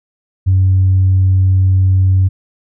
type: tone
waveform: sine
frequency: 94.2 Hz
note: F#2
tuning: 32 cents sharp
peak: -6 dBFS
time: 0.46-2.29 s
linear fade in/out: 20 ms
effects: tanh soft clip ceiling -4 dBFS